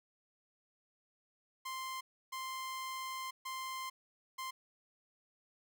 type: tone bursts at uneven times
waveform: sawtooth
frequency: 1046.5 Hz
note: C6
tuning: in tune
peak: -36 dBFS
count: 4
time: 1.65-2.01 / 2.32-3.31 / 3.45-3.9 / 4.38-4.51 s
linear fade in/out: 10 ms
effects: none